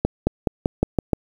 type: accelerating click train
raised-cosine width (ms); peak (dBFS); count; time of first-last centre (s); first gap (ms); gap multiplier
2; -4; 7; 0.05-1.133; 220; 0.92
effects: 7-bit